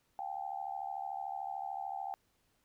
sine tone with amplitude modulation, 784 Hz, G5, in tune, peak -33 dBFS, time 0.19-2.14 s, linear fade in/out 0 ms, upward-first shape sine, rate 73.5 Hz, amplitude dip 95%, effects pink hiss -75 dBFS RMS until 2.64 s

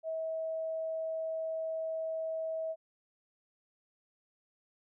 sine tone, 644 Hz, E5, 41 cents flat, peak -33 dBFS, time 0.03-2.76 s, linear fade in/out 50 ms, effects none

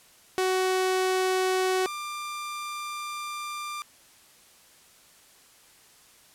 sawtooth tone pair in turn, 373.5 / 1190.2 Hz, F#4 / D6, +16 / +23 cents, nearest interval octave + minor sixth, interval 2007 cents, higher second, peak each -19 / -29 dBFS, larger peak first, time 0.38-1.86 / 1.86-3.82 s, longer second, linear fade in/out 0 ms, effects white hiss -56 dBFS RMS until 6.34 s + low-pass 12000 Hz 12 dB/octave

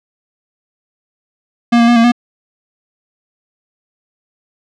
square tone with pitch steps, 236.6 / 233.6 / 239.3 / 230.3 / 240.8 Hz, A#3 / A#3 / A#3 / A#3 / B3, +26 / +4 / +46 / -21 / -44 cents, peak -7 dBFS, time 1.72-2.12 s, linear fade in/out 10 ms, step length 80 ms, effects low-pass 4000 Hz 12 dB/octave

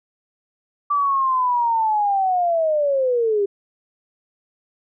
sine linear sweep, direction down, 1168 to 392 Hz, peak -16 dBFS, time 0.9-3.46 s, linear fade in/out 10 ms, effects none

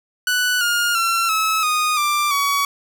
sawtooth tone with pitch steps, 1485 / 1418.8 / 1355.5 / 1295 / 1237.2 / 1182.1 / 1129.3 Hz, F#6 / F6 / E6 / E6 / D#6 / D6 / C#6, +6 / +27 / +48 / -31 / -10 / +11 / +32 cents, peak -13 dBFS, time 0.27-2.65 s, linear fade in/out 2 ms, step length 340 ms, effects none

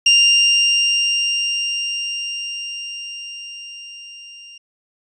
30% pulse tone with level ramp, 2794 Hz, F7, in tune, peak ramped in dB -6 to -35 dBFS, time 0.06-4.58 s, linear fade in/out 5 ms, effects resampled to 22050 Hz

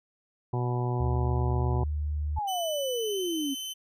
harmonic tone, 122.9 Hz, B2, 8 cents flat, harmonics 1 / 2 / 3 / 4 / 5 / 6 / 7 / 8, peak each -27 / -39 / -34 / -43 / -44 / -39 / -39 / -40 dBFS, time 0.53-1.84 s, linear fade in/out 5 ms
sine tone, 74.6 Hz, D2, 28 cents sharp, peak -27 dBFS, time 1-2.39 s, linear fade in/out 5 ms
sine exponential sweep, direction down, 881 to 265 Hz, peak -28 dBFS, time 2.36-3.55 s, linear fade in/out 20 ms
sawtooth tone with pitch glide, 3000 to 3056 Hz, F#7 to G7, +23 to -45 cents, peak -31 dBFS, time 2.47-3.74 s, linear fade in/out 20 ms, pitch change +32 cents, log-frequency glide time 2.95-3.19 s
effects none

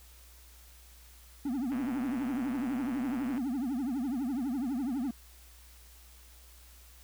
triangle tone with vibrato, 260 Hz, C4, 11 cents flat, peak -28 dBFS, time 1.45-5.11 s, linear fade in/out 5 ms, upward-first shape triangle, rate 12 Hz, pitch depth 250 cents each way
click train, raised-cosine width 0.5 ms, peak -30 dBFS, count 210, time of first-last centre 1.72-3.379 s, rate 126 Hz
effects added 60 Hz sine -54 dBFS peak until 7.03 s + white hiss -58 dBFS RMS until 7.03 s

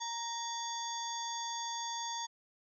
harmonic tone with a mistuned harmonic, 932.3 Hz, A#5, in tune, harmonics 1 / 2 / 4 / 5 / 6 / 7, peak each -39 / -49 / -43 / -47 / -53 / -43 dBFS, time 0-2.27 s, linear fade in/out 20 ms, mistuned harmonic 4, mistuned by -130 cents, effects none

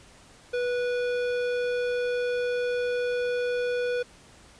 sine tone with hard clipping, 490 Hz, B4, 14 cents flat, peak -27 dBFS, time 0.53-4.03 s, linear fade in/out 10 ms, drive 14 dB, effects pink hiss -53 dBFS RMS until 4.59 s + resampled to 22050 Hz

